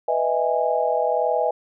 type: chord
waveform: sine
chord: E major seventh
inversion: second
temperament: just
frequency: 494.4 / 618.1 / 659.3 / 824.1 Hz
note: B4 / D#5 / E5 / G#5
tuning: +2 / -12 / 0 / -14 cents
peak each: -24 dBFS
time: 0.08-1.51 s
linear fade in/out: 5 ms
effects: none